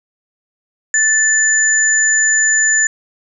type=tone pair together; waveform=sine; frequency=1755 / 7020 Hz; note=A6 / A8; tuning=-5 / -5 cents; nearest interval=2 octaves; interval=2400 cents; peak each=-13 dBFS; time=0.94-2.87 s; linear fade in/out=2 ms; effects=none